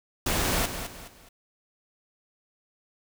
pink noise with echo, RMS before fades -26 dBFS, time 0.26-0.66 s, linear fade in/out 5 ms, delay 210 ms, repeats 3, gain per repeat -9 dB, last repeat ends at 1.29 s, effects none

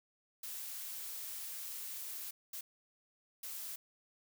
blue noise bursts at uneven times, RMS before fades -44 dBFS, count 3, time 0.43-2.31 / 2.53-2.61 / 3.43-3.76 s, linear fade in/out 5 ms, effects none

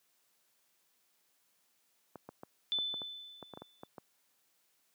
clicks, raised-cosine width 1 ms, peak -31 dBFS, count 12, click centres 2.157 / 2.29 / 2.434 / 2.787 / 2.941 / 3.018 / 3.427 / 3.537 / 3.574 / 3.62 / 3.834 / 3.982 s
sine tone with exponential decay, 3513 Hz, A7, 3 cents flat, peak -29 dBFS, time 2.72-3.87 s, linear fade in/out 0 ms, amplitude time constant 250 ms
effects white hiss -74 dBFS RMS until 4.94 s + high-pass 150 Hz 12 dB/octave

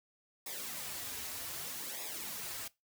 white noise with flanger, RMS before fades -42 dBFS, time 0.46-2.68 s, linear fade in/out 5 ms, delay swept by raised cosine 0.67 to 5.87 ms, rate 0.64 Hz, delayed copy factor -0.75, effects noise-tail reverb RT60 0.2 s tail -20 dB re dry

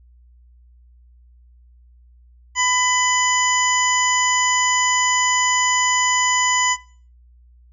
harmonic tone, 1000 Hz, B5, 21 cents sharp, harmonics 1 / 2 / 3 / 5 / 6 / 7, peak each -21 / -20 / -25 / -31 / -31 / -21 dBFS, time 2.55-6.77 s, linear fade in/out 50 ms, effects noise-tail reverb RT60 0.4 s tail -19 dB re dry + added 60 Hz sine -47 dBFS peak until 7.72 s

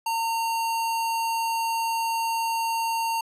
sine tone with sample-and-hold, 911 Hz, A#5, 40 cents flat, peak -23 dBFS, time 0.06-3.21 s, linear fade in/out 5 ms, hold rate 3675 Hz, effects resampled to 32000 Hz

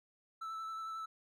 triangle tone with vibrato, 1318.5 Hz, E6, in tune, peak -38 dBFS, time 0.41-1.06 s, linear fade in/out 10 ms, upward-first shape sine, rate 11 Hz, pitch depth 15 cents each way, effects none

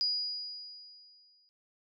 sine tone with exponential decay, 4900 Hz, D#8, 27 cents flat, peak -26 dBFS, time 0.01-1.49 s, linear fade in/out 0 ms, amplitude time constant 320 ms, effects none

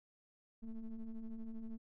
triangle ring-modulated tone, 109.7 Hz, A2, 5 cents flat, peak -37 dBFS, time 0.62-1.78 s, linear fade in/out 20 ms, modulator 116 Hz, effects none

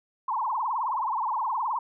sine tone with vibrato, 964 Hz, B5, 42 cents flat, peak -25 dBFS, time 0.28-1.79 s, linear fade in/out 5 ms, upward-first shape triangle, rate 19 Hz, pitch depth 260 cents each way, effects none

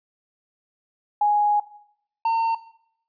sine / triangle tone pair in turn, 830.6 / 909.8 Hz, G#5 / A#5, 0 / -42 cents, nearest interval major second, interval 158 cents, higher second, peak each -16 dBFS, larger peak neither, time 1.21-1.6 / 2.25-2.55 s, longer first, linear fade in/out 5 ms, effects noise-tail reverb RT60 0.7 s tail -18 dB re dry + resampled to 11025 Hz

